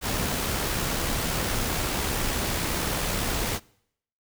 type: noise with amplitude modulation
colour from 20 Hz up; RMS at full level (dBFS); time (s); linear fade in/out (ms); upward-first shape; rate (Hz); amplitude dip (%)
pink; -26; 0.01-3.6; 50; sine; 69.9; 30
effects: noise-tail reverb RT60 0.7 s tail -24 dB re dry